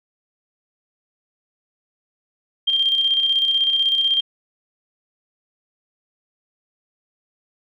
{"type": "tone with tremolo", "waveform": "sine", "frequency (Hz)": 3185, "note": "G7", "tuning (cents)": 27, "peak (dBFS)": -14, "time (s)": [2.67, 4.21], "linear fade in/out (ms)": 10, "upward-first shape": "square", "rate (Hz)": 16, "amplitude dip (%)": 40, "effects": []}